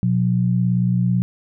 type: tone pair together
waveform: sine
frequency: 122.54 / 180.6 Hz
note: B2 / F#3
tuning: -13 / -42 cents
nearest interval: perfect fifth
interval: 671 cents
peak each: -18 dBFS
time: 0.03-1.22 s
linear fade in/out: 0 ms
effects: none